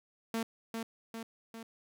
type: tone with echo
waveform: sawtooth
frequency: 226.7 Hz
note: A#3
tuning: 48 cents flat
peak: -28 dBFS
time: 0.34-0.43 s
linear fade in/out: 2 ms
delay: 400 ms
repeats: 3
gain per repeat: -4 dB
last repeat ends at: 1.63 s
effects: none